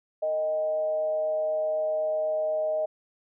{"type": "tone with frequency modulation", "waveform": "sine", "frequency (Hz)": 623, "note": "D#5", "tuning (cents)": 2, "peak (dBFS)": -24, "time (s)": [0.22, 2.86], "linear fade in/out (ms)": 10, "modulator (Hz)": 171, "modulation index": 0.3, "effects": []}